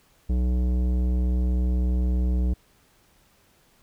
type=tone with tanh clipping; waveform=sine; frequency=61.74 Hz; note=B1; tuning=in tune; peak=-22 dBFS; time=0.29-2.54 s; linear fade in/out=10 ms; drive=14 dB; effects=pink hiss -61 dBFS RMS until 3.82 s

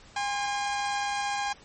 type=tone pair together; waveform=sawtooth; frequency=811.6 / 1052 Hz; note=G#5 / C6; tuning=-40 / +9 cents; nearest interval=major third; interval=449 cents; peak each=-24 / -33 dBFS; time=0.16-1.53 s; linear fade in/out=5 ms; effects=pink hiss -53 dBFS RMS until 1.64 s + MP3 32 kbps

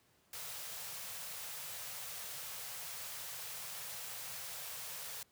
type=band-stop noise; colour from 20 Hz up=white; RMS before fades=-45 dBFS; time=0.33-5.23 s; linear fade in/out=2 ms; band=180 to 440 Hz; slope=96 dB/octave; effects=pink hiss -71 dBFS RMS until 5.31 s + high-pass 80 Hz 12 dB/octave

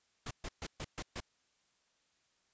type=noise bursts; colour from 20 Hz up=pink; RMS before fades=-41 dBFS; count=6; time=0.26-1.204 s; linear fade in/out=5 ms; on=49 ms; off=130 ms; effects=white hiss -75 dBFS RMS until 2.53 s + resampled to 16000 Hz

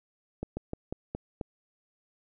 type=slowing click train; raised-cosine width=2 ms; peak=-20 dBFS; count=6; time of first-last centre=0.43-1.412 s; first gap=140 ms; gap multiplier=1.17; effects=none

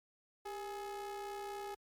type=ring-modulated tone; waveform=square; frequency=215 Hz; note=A3; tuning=40 cents flat; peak=-39 dBFS; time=0.45-1.75 s; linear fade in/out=10 ms; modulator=613 Hz; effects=high-pass 60 Hz 12 dB/octave + MP3 96 kbps

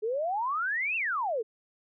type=exponential two-way sweep; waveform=sine; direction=up then down; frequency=415.3 to 2761 to 415.3 Hz; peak=-27 dBFS; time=0.02-1.43 s; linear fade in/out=20 ms; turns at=0.96 s; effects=none

